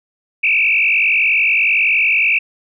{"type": "tone with frequency modulation", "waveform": "sine", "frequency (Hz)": 2489, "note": "D#7", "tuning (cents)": 0, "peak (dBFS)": -11, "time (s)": [0.43, 2.39], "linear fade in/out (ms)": 10, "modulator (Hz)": 50.7, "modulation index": 4.3, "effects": []}